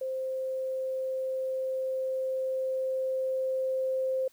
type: tone with level ramp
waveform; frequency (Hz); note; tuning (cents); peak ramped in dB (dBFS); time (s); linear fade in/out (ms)
sine; 523.3; C5; 0; -30 to -26; 0.01-4.28; 5
effects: white hiss -63 dBFS RMS until 4.32 s